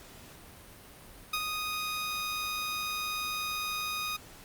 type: tone with ADSR envelope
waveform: 15% pulse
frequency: 1244 Hz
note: D#6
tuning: 1 cent flat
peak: -22 dBFS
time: 1.33-4.17 s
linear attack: 6 ms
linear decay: 58 ms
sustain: -4 dB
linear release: 12 ms
effects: pink hiss -51 dBFS RMS until 4.44 s + Opus 48 kbps